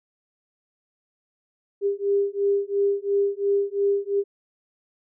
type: beating tone pair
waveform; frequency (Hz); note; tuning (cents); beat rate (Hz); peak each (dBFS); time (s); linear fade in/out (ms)
sine; 399.3 / 402.2; G4 / G4; +32 / +44; 2.9; -23; 1.81-4.24; 50
effects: none